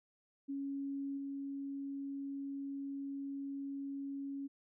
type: tone with level steps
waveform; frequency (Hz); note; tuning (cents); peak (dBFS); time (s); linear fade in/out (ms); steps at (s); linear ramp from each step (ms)
sine; 277.2; C#4; 0; -37 / -39; 0.48-4.48; 20; 1.17; 10
effects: none